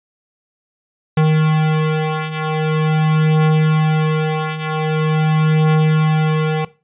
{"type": "beating tone pair", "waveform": "square", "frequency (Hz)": [155.56, 156], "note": ["D#3", "D#3"], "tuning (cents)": [0, 5], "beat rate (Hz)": 0.44, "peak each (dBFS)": [-19, -15], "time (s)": [1.17, 6.65], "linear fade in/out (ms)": 5, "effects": ["noise-tail reverb RT60 0.3 s tail -18 dB re dry", "resampled to 8000 Hz"]}